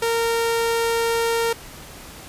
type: tone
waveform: sawtooth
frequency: 461.2 Hz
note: A#4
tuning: 19 cents flat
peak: -15 dBFS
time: 0.02-1.53 s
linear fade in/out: 5 ms
effects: pink hiss -40 dBFS RMS until 2.28 s + resampled to 32000 Hz